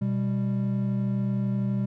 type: tone pair together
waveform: triangle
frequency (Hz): 124.65 / 197.3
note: B2 / G3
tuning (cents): +16 / +11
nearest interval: minor sixth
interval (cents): 795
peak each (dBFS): -25 / -24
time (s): 0.01-1.86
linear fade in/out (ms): 10
effects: none